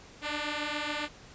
5% pulse beating tone pair, 293.7 / 300.9 Hz, D4 / D4, 0 / +42 cents, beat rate 7.2 Hz, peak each -23 dBFS, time 0.21-1.09 s, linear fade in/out 50 ms, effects pink hiss -52 dBFS RMS until 1.34 s + resampled to 16000 Hz

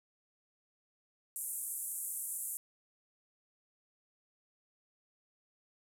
white band-pass noise, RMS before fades -40 dBFS, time 1.36-2.57 s, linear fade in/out 0 ms, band 7900 to 13000 Hz, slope 48 dB/octave, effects none

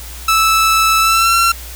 sawtooth tone with pitch glide, 1313 to 1360.1 Hz, E6 to F6, -7 to -46 cents, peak -6 dBFS, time 0.28-1.52 s, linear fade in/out 5 ms, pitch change +61 cents, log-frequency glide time 1-1.35 s, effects added 60 Hz sine -30 dBFS peak until 1.75 s + white hiss -33 dBFS RMS until 1.75 s

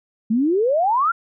sine exponential sweep, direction up, 210 to 1422 Hz, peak -15 dBFS, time 0.3-1.12 s, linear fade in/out 10 ms, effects none

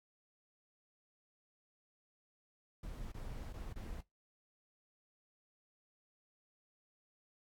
brown noise with dropouts, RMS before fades -45 dBFS, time 2.83-4.01 s, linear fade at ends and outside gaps 5 ms, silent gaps 3.12-3.142 / 3.528-3.538 / 3.73-3.758 s, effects noise-tail reverb RT60 0.2 s tail -21 dB re dry + AAC 64 kbps

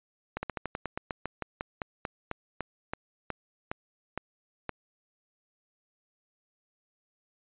slowing click train, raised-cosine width 0.5 ms, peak -17 dBFS, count 21, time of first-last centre 0.37-4.693 s, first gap 60 ms, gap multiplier 1.12, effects resampled to 8000 Hz

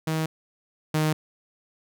sawtooth tone pair in turn, 158.7 / 154.99 Hz, D#3 / D#3, +35 / -6 cents, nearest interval unison, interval 41 cents, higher first, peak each -20 / -17 dBFS, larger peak second, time 0.07-0.26 / 0.94-1.13 s, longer neither, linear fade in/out 5 ms, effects none

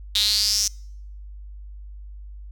sawtooth tone with high-pass filter sweep, 207.7 Hz, G#3, in tune, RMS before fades -21 dBFS, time 0.15-0.68 s, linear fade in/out 5 ms, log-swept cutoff 3700 to 5900 Hz, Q 7.8, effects noise-tail reverb RT60 0.7 s tail -26 dB re dry + added 50 Hz sine -36 dBFS peak until 2.51 s

